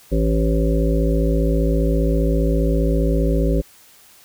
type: harmonic tone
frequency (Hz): 55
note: A1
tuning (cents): 0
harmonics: 1 / 3 / 5 / 7 / 9 / 10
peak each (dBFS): -17 / -22 / -24 / -25 / -27 / -27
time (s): 0.11-3.62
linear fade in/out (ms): 20
effects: white hiss -49 dBFS RMS until 4.24 s